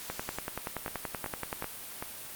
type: two click trains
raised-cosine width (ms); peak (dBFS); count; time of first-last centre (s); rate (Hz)
0.5; -18 / -20; 17 / 4; 0.1-1.624 / 0.88-2.025; 10.5 / 2.62
effects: white hiss -43 dBFS RMS until 2.35 s + Opus 48 kbps